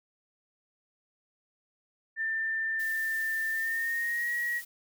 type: tone with pitch glide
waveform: sine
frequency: 1788 to 1905.3 Hz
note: A6 to A#6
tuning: +27 to +37 cents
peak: -28 dBFS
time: 2.16-4.62 s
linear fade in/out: 50 ms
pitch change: +110 cents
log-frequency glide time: 3.51-4.32 s
type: noise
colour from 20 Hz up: blue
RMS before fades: -45 dBFS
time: 2.79-4.65 s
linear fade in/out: 10 ms
effects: none